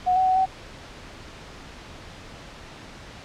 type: tone with pitch steps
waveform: sine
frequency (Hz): 731 / 751 / 747 / 759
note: F#5 / F#5 / F#5 / F#5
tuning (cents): -21 / +26 / +16 / +44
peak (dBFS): -17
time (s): 0.06-0.46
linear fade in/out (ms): 20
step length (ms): 100
effects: pink hiss -42 dBFS RMS until 3.24 s + low-pass 5000 Hz 12 dB/octave